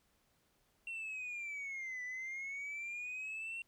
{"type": "linear two-way sweep", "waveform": "sine", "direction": "down then up", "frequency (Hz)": [2733, 1975.5, 2733], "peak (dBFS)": -38, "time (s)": [0.87, 3.62], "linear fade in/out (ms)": 2, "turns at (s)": 2.03, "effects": ["tanh soft clip ceiling -39 dBFS", "pink hiss -75 dBFS RMS until 3.67 s"]}